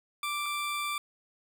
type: tone pair in turn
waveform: 20% pulse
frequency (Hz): 1174.7 / 1174.7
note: D6 / D6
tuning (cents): 0 / 0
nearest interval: unison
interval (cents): 0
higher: neither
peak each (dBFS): -26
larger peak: neither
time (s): 0.23-0.46 / 0.46-0.98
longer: second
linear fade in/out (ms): 2
effects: none